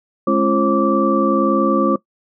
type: tone cluster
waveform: sine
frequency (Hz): 210.5 / 272.2 / 342.7 / 537 / 1164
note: G#3 / C#4 / F4 / C5 / D6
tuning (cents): +24 / -31 / -33 / +45 / -16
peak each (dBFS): -19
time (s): 0.27-1.96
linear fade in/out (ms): 5
effects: noise-tail reverb RT60 0.1 s tail -19 dB re dry